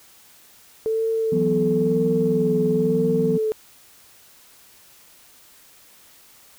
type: tone with vibrato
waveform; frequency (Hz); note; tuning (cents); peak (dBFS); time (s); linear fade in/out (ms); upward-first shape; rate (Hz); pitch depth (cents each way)
sine; 440.2; A4; +1; -19; 0.86-3.52; 0; sine; 1; 34
type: chord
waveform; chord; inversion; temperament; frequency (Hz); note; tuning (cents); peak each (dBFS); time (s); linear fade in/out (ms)
sine; E suspended second; none; equal; 164.81 / 185 / 246.9; E3 / F#3 / B3; 0 / 0 / 0; -24; 1.32-3.38; 5
effects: tanh soft clip ceiling -7 dBFS + white hiss -51 dBFS RMS until 6.58 s